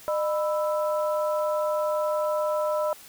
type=tone cluster; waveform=sine; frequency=608 / 991 / 1318 Hz; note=D#5 / B5 / E6; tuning=-40 / +6 / -1 cents; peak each=-24 / -31 / -33 dBFS; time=0.08-2.93 s; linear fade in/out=0 ms; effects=white hiss -48 dBFS RMS until 3.08 s